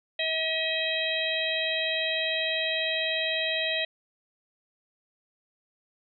harmonic tone with a mistuned harmonic, 641 Hz, E5, 49 cents flat, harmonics 1 / 3 / 4 / 5 / 6, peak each -32 / -32 / -32 / -32 / -32 dBFS, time 0.19-3.85 s, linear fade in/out 5 ms, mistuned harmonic 4, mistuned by -18 cents, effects none

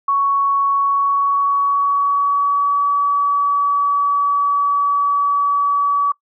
sine tone with pitch glide, 1113 to 1141.6 Hz, C#6 to D6, +7 to -49 cents, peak -13 dBFS, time 0.08-6.12 s, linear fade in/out 5 ms, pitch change +44 cents, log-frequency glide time 0.71-2.87 s, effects noise-tail reverb RT60 0.1 s tail -23 dB re dry

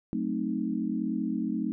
sine chord, F# diminished seventh, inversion none, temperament equal, 185 / 220 / 261.6 / 311.1 Hz, F#3 / A3 / C4 / Eb4, 0 / 0 / 0 / 0 cents, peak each -35 / -31 / -33 / -33 dBFS, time 0.13-1.72 s, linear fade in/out 0 ms, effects none

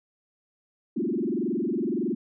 sine tone with frequency modulation, 288.6 Hz, D4, 30 cents flat, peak -24 dBFS, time 0.96-2.15 s, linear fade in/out 10 ms, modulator 21.7 Hz, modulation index 3.9, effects none

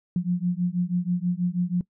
sine beating tone pair, 174.61 / 180.81 Hz, F3 / F#3, 0 / -40 cents, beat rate 6.2 Hz, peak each -25 / -25 dBFS, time 0.16-1.81 s, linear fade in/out 2 ms, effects noise-tail reverb RT60 0.1 s tail -21 dB re dry

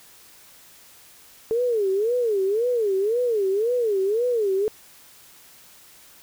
sine tone with vibrato, 435 Hz, A4, 20 cents flat, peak -19 dBFS, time 1.51-4.68 s, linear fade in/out 0 ms, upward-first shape sine, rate 1.9 Hz, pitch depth 230 cents each way, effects white hiss -50 dBFS RMS until 6.22 s

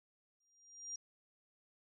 sine tone with exponential growth, 5700 Hz, F8, 34 cents sharp, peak -39 dBFS, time 0.4-0.96 s, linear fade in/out 5 ms, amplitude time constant 120 ms, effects none

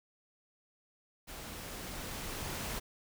pink noise with level ramp, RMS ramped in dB -46 to -38 dBFS, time 1.27-2.8 s, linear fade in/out 20 ms, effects none

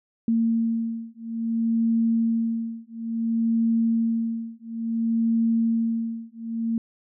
sine beating tone pair, 227.9 / 228.48 Hz, A#3 / A#3, -39 / -35 cents, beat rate 0.58 Hz, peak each -24 dBFS, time 0.28-6.78 s, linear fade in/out 2 ms, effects none

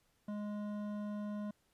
triangle tone with hard clipping, 207.9 Hz, G#3, 2 cents sharp, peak -40 dBFS, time 0.28-1.51 s, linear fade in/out 5 ms, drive 15 dB, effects pink hiss -75 dBFS RMS until 1.73 s + resampled to 32000 Hz

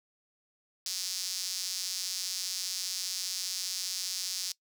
sawtooth tone with high-pass filter, 185 Hz, F#3, in tune, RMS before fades -35 dBFS, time 0.86-4.52 s, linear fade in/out 2 ms, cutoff 5100 Hz, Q 2.9, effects noise-tail reverb RT60 0.1 s tail -22 dB re dry

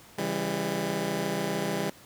15% pulse chord, C# diminished, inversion none, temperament just, 138.59 / 166.31 / 199.57 Hz, C#3 / E3 / G3, 0 / +16 / +31 cents, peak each -30 / -26 / -24 dBFS, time 0.18-1.9 s, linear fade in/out 5 ms, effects pink hiss -52 dBFS RMS until 2.05 s + high-pass 80 Hz 12 dB/octave

